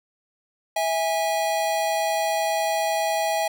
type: tone pair together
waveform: square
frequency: 652 / 822 Hz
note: E5 / G#5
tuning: -19 / -18 cents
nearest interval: major third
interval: 401 cents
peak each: -25 dBFS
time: 0.76-3.48 s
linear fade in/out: 5 ms
effects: none